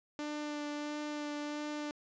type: tone with vibrato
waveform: sawtooth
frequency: 296.3 Hz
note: D4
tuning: 15 cents sharp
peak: -33 dBFS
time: 0.19-1.91 s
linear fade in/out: 0 ms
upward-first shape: sine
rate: 1.5 Hz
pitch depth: 13 cents each way
effects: resampled to 16000 Hz + 12-bit

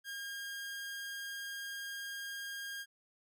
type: tone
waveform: sawtooth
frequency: 1617 Hz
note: G#6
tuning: 47 cents flat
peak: -37 dBFS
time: 0.04-2.86 s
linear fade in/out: 50 ms
effects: none

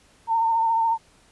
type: tone with vibrato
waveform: sine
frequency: 908 Hz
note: A#5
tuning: 46 cents flat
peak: -18 dBFS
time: 0.27-0.98 s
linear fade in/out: 50 ms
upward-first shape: sine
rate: 14 Hz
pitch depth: 31 cents each way
effects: pink hiss -57 dBFS RMS until 1.31 s + resampled to 24000 Hz

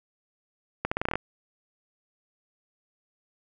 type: accelerating click train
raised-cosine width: 0.5 ms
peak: -11 dBFS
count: 9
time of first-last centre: 0.85-1.156 s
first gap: 65 ms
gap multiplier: 0.84
effects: none

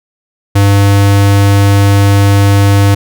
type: tone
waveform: square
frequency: 100 Hz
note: G2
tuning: 35 cents sharp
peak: -5 dBFS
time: 0.55-2.95 s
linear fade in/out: 10 ms
effects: none

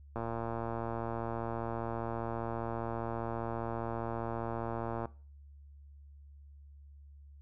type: click train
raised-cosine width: 1 ms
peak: -23 dBFS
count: 564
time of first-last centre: 0.16-5.056 s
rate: 115 Hz
effects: noise-tail reverb RT60 0.4 s tail -19 dB re dry + added 71 Hz sine -51 dBFS peak until 7.41 s

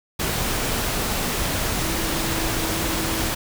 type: tone in noise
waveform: sine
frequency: 324.8 Hz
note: E4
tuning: 26 cents flat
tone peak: -30 dBFS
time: 1.8-3.29 s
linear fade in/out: 10 ms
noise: pink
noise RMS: -24 dBFS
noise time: 0.19-3.35 s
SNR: -9 dB
effects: none

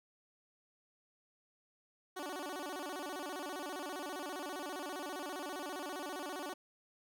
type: tone with vibrato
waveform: 15% pulse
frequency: 329.6 Hz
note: E4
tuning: in tune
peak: -34 dBFS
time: 2.16-6.54 s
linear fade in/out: 10 ms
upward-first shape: square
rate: 15 Hz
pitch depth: 210 cents each way
effects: none

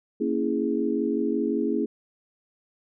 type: chord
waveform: sine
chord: A# half-diminished seventh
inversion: none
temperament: equal with one note detuned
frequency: 231.9 / 277.2 / 329.6 / 415.3 Hz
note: A#3 / C#4 / E4 / G#4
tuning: -9 / 0 / 0 / 0 cents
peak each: -28 dBFS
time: 0.2-1.86 s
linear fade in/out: 10 ms
effects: none

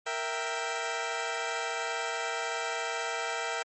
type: chord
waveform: 15% pulse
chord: E diminished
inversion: second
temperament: equal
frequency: 466.2 / 659.3 / 784 Hz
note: Bb4 / E5 / G5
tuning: 0 / 0 / 0 cents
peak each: -29 dBFS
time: 0.06-3.63 s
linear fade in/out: 10 ms
effects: MP3 32 kbps

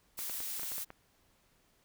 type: noise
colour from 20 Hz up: blue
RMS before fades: -39 dBFS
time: 0.17-0.85 s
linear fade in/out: 20 ms
type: clicks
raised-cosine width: 0.5 ms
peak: -31 dBFS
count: 8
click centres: 0.19 / 0.297 / 0.404 / 0.596 / 0.632 / 0.72 / 0.782 / 0.904 s
effects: pink hiss -70 dBFS RMS until 1.84 s

